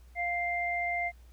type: tone pair together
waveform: sine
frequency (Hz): 698.5 / 2095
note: F5 / C7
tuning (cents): 0 / +2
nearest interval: octave + perfect fifth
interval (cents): 1902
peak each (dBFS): -32 / -31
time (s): 0.15-1.12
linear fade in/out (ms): 50
effects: added 60 Hz sine -51 dBFS peak until 1.32 s + pink hiss -66 dBFS RMS until 1.32 s